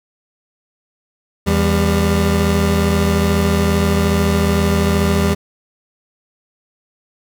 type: tone pair together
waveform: 25% pulse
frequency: 82.41 / 199.32 Hz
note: E2 / G3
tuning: 0 / +29 cents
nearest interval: octave + minor third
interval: 1529 cents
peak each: -12 dBFS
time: 1.46-5.35 s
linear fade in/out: 20 ms
effects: none